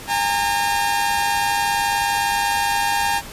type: tone pair together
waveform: sawtooth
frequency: 812.5 / 912 Hz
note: G#5 / A#5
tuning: -38 / -38 cents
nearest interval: major second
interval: 200 cents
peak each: -17 dBFS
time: 0.07-3.22 s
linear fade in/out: 50 ms
effects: pink hiss -36 dBFS RMS until 3.32 s + resampled to 32000 Hz

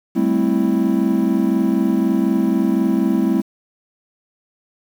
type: chord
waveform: triangle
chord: A minor seventh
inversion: third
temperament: equal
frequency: 196 / 220 / 261.6 / 329.6 Hz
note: G3 / A3 / C4 / E4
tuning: 0 / 0 / 0 / 0 cents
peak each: -18 dBFS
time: 0.15-3.42 s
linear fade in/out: 20 ms
effects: 7-bit

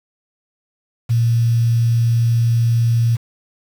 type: tone with quantisation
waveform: sine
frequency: 116.54 Hz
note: A#2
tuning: in tune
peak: -12 dBFS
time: 1.09-3.17 s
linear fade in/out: 20 ms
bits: 6
effects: none

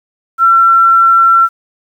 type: tone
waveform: sine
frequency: 1353 Hz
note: E6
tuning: 45 cents sharp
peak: -4 dBFS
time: 0.38-1.49 s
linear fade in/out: 50 ms
effects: 7-bit

